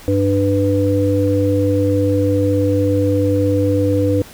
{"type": "harmonic tone", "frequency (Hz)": 99, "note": "G2", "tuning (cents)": 18, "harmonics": [1, 3, 5], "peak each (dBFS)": [-17, -17, -17], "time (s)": [0.08, 4.22], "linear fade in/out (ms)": 0, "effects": ["pink hiss -39 dBFS RMS until 4.33 s"]}